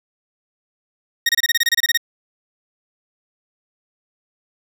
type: tone bursts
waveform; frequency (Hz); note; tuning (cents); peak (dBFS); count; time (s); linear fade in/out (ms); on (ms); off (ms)
20% pulse; 1864.7; A#6; 0; -8; 13; 1.26-1.975; 5; 31; 26
effects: none